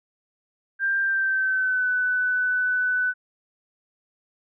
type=tone with pitch glide; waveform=sine; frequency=1586 to 1497.8 Hz; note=G6 to F#6; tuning=+20 to +21 cents; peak=-20 dBFS; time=0.79-3.14 s; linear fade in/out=50 ms; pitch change=-99 cents; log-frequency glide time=1.01-1.89 s; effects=none